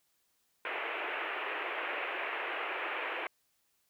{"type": "band-pass noise", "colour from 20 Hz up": "white", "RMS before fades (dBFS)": -37, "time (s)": [0.65, 3.27], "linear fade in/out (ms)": 2, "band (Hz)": [340, 2700], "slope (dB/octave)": 48, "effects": ["white hiss -75 dBFS RMS until 3.89 s"]}